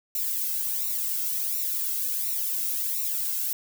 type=noise with flanger; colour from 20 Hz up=violet; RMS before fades=-28 dBFS; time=0.15-3.53 s; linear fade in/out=2 ms; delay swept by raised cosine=0.61 to 1.71 ms; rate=1.4 Hz; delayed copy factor=-0.9; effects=none